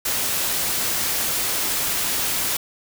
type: noise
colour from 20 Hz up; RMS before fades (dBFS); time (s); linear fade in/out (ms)
white; -23; 0.05-2.57; 5
effects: none